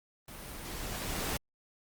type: noise with level ramp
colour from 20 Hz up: pink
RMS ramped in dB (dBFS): -46 to -33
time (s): 0.28-1.37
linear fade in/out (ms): 2
effects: Opus 32 kbps